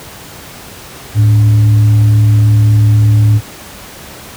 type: tone with frequency modulation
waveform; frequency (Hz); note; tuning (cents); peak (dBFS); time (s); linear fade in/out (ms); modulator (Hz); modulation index
sine; 107.7; A2; -37; -4; 1.14-3.41; 50; 179; 0.23
effects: pink hiss -31 dBFS RMS until 4.36 s + high-pass 60 Hz 12 dB/octave